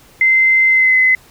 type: tone with pitch glide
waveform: sine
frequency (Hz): 2072 to 2038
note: C7 to C7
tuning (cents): -17 to -46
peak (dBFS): -8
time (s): 0.21-1.15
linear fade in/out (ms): 2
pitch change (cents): -29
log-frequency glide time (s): 0.68-0.97
effects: pink hiss -46 dBFS RMS until 1.3 s